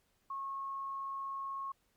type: tone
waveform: sine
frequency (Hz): 1091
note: C#6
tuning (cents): -28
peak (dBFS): -37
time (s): 0.3-1.72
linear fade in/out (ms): 5
effects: pink hiss -75 dBFS RMS until 1.96 s + MP3 96 kbps